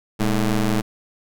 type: ring-modulated tone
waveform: 25% pulse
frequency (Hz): 110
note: A2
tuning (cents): 0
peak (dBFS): -11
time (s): 0.19-0.82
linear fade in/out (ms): 20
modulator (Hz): 98.2
effects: none